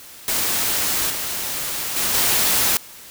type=noise with level steps; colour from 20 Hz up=white; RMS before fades=-21 / -26 / -21 / -18 dBFS; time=0.28-2.77 s; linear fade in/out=0 ms; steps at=1.1 / 1.96 / 2.14 s; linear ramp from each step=2 ms; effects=white hiss -41 dBFS RMS until 3.1 s